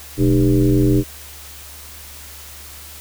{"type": "tone with frequency modulation", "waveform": "sine", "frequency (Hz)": 212.9, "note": "G#3", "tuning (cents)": 43, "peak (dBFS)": -11, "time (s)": [0.17, 1.04], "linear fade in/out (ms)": 50, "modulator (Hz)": 90.5, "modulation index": 2, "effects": ["added 73 Hz sine -41 dBFS peak until 3 s", "white hiss -38 dBFS RMS until 3 s"]}